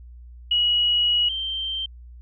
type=tone pair in turn; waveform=sine; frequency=2911 / 3136 Hz; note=F#7 / G7; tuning=-29 / 0 cents; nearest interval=minor second; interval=129 cents; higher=second; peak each=-17 / -25 dBFS; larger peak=first; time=0.51-1.29 / 1.29-1.86 s; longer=first; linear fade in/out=5 ms; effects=added 60 Hz sine -40 dBFS peak until 2.21 s